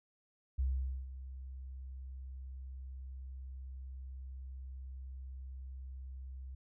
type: tone with ADSR envelope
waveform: sine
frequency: 65.41 Hz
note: C2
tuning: in tune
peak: -29 dBFS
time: 0.58-6.55 s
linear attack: 14 ms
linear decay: 470 ms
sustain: -14 dB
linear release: 6 ms
effects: none